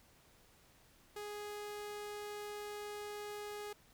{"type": "tone", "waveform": "sawtooth", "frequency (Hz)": 415.3, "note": "G#4", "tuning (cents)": 0, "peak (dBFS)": -39, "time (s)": [1.16, 3.73], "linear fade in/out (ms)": 5, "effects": ["pink hiss -66 dBFS RMS until 3.93 s"]}